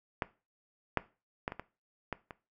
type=clicks; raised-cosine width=0.5 ms; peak=-15 / -11 / -17 / -24 / -24 / -19 / -28 dBFS; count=7; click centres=0.222 / 0.973 / 1.479 / 1.521 / 1.596 / 2.127 / 2.308 s; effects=noise-tail reverb RT60 0.3 s tail -18 dB re dry